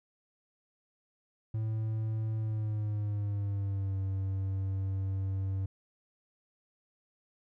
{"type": "tone with pitch glide", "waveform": "triangle", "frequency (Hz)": [110, 96.32], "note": ["A2", "G2"], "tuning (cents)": [0, -30], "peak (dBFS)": -28, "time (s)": [1.54, 5.66], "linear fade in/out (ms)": 5, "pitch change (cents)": -230, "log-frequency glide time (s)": [2.38, 3.98], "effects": []}